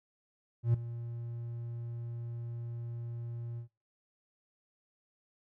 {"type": "tone with ADSR envelope", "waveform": "triangle", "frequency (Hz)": 117.8, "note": "A#2", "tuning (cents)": 19, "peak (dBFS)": -20, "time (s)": [0.63, 3.68], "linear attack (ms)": 110, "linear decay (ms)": 7, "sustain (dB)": -16, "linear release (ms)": 100, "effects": ["noise-tail reverb RT60 0.3 s tail -20 dB re dry"]}